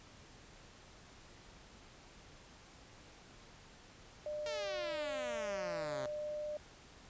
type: tone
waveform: sine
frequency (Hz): 600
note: D5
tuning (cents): +37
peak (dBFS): -38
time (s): 4.26-6.57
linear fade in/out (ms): 2
type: exponential sweep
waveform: 5% pulse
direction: down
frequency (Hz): 466.2 to 129.4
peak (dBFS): -31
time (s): 4.46-6.06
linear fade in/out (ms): 2
effects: pink hiss -58 dBFS RMS until 7.09 s + resampled to 16000 Hz